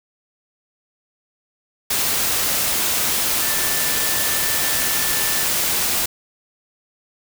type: tone in noise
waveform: sine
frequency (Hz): 1767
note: A6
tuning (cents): +7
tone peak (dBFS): -30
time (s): 3.42-5.44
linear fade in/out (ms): 5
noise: white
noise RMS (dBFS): -20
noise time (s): 1.9-6.06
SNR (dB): -13
effects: none